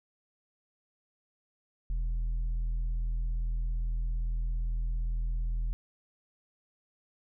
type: tone with tanh clipping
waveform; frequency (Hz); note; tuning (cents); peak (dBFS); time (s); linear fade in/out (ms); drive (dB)
sine; 41.2; E1; 0; -29; 1.9-5.73; 0; 4
effects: none